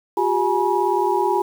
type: tone cluster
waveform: sine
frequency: 359.6 / 398.2 / 842 / 963 Hz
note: F#4 / G4 / G#5 / B5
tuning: -49 / +27 / +24 / -44 cents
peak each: -22 dBFS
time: 0.17-1.42 s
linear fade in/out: 5 ms
effects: 7-bit